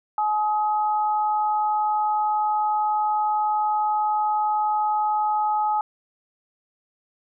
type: tone pair together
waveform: sine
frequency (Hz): 849.1 / 1262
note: G#5 / D#6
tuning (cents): +38 / +24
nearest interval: perfect fifth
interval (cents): 686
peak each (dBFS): -20 / -28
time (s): 0.18-5.81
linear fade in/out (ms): 2
effects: none